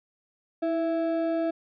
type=ring-modulated tone; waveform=triangle; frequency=494.7 Hz; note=B4; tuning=3 cents sharp; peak=-19 dBFS; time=0.62-1.51 s; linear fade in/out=10 ms; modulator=169 Hz; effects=resampled to 11025 Hz